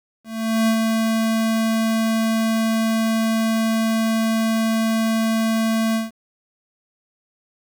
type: tone with ADSR envelope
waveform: square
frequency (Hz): 223.5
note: A3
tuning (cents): +27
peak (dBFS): -15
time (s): 0.24-6.11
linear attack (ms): 440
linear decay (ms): 76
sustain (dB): -3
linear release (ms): 160
effects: 9-bit